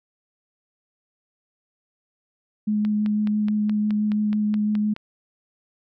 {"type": "tone with vibrato", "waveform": "sine", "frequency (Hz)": 210.8, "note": "G#3", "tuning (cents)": 26, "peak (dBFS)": -19, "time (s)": [2.67, 4.94], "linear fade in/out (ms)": 10, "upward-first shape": "sine", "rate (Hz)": 6, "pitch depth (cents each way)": 10}
{"type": "click train", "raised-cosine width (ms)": 0.3, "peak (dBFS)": -21, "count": 11, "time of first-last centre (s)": [2.85, 4.964], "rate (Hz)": 4.73}
{"effects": []}